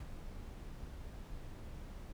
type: noise with ADSR envelope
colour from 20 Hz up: brown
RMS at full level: -43 dBFS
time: 0-2.13 s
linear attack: 4 ms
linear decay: 40 ms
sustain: -4 dB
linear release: 16 ms
effects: none